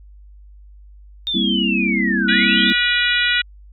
sine linear two-way sweep, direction down then up, 3667 to 1441 to 3667 Hz, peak -19 dBFS, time 1.27-2.7 s, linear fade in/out 0 ms, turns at 2.28 s
sine chord, C dominant seventh, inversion second, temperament equal with one note detuned, 196.79 / 233.1 / 261.6 / 329.6 Hz, G3 / Bb3 / C4 / E4, +7 / 0 / 0 / 0 cents, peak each -21 / -22 / -25 / -24 dBFS, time 1.34-2.73 s, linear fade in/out 10 ms
harmonic tone, 484.9 Hz, B4, 32 cents flat, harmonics 3 / 4 / 5 / 6 / 7 / 8, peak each -20 / -21 / -22 / -23 / -23 / -24 dBFS, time 2.28-3.42 s, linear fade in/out 10 ms
effects added 50 Hz sine -40 dBFS peak until 3.72 s

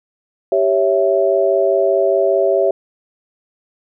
sine chord, C# diminished, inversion second, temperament equal, 392 / 554.4 / 659.3 Hz, G4 / C#5 / E5, 0 / 0 / 0 cents, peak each -16 dBFS, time 0.52-2.71 s, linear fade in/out 2 ms, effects none

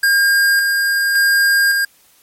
square tone with tremolo, 1612 Hz, G6, 48 cents sharp, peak -11 dBFS, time 0.03-1.85 s, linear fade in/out 5 ms, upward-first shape square, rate 0.89 Hz, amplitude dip 30%, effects white hiss -52 dBFS RMS until 2.22 s + MP3 64 kbps

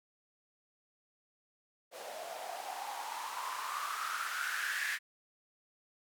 blue noise with band-pass filter sweep, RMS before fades -39 dBFS, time 1.91-4.99 s, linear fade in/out 50 ms, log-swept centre 570 to 1800 Hz, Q 6.9, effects none

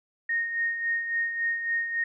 sine tone with tremolo, 1854 Hz, A#6, 10 cents flat, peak -23 dBFS, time 0.29-2.04 s, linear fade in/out 5 ms, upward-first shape sine, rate 3.6 Hz, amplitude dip 55%, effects none

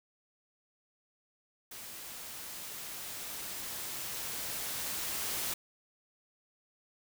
white noise with level ramp, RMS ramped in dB -46 to -35 dBFS, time 1.71-5.54 s, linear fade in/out 5 ms, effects none

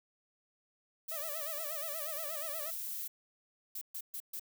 violet noise, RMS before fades -40 dBFS, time 1.08-3.08 s, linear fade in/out 10 ms
sawtooth tone with vibrato, 615 Hz, D#5, 20 cents flat, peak -39 dBFS, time 1.11-2.71 s, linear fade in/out 10 ms, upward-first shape sine, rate 8.4 Hz, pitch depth 130 cents each way
violet noise bursts, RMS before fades -41 dBFS, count 4, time 3.75-4.396 s, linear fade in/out 5 ms, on 64 ms, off 130 ms
effects none

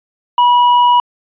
triangle tone with tanh clipping, 973 Hz, B5, 26 cents flat, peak -8 dBFS, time 0.38-1 s, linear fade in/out 2 ms, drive 11 dB, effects resampled to 8000 Hz

